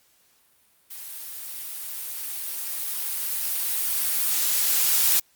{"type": "noise with level ramp", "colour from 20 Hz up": "blue", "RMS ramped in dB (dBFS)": [-38, -19], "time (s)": [0.9, 5.2], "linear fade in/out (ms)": 10, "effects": ["white hiss -62 dBFS RMS until 5.35 s", "Opus 48 kbps"]}